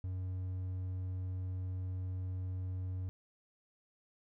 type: tone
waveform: triangle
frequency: 92.5 Hz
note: F#2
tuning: in tune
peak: -34 dBFS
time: 0.04-3.09 s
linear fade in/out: 0 ms
effects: none